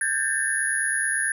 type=tone cluster; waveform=sine; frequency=1562 / 1651 / 1787 / 10370 Hz; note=G6 / G#6 / A6 / E9; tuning=-7 / -11 / +26 / -29 cents; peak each=-29 / -27 / -27 / -25 dBFS; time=0.01-1.32 s; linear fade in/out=2 ms; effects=tanh soft clip ceiling -13 dBFS